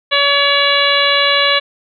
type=harmonic tone; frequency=567 Hz; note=C#5; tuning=39 cents sharp; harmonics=1 / 2 / 3 / 4 / 5 / 6 / 7; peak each=-18 / -18 / -18 / -18 / -18 / -18 / -18 dBFS; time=0.11-1.6 s; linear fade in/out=20 ms; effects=none